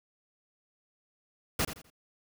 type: noise with echo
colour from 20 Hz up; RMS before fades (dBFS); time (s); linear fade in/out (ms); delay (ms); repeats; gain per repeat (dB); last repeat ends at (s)
pink; -28; 1.59-1.65; 5; 84; 3; -11; 1.902
effects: none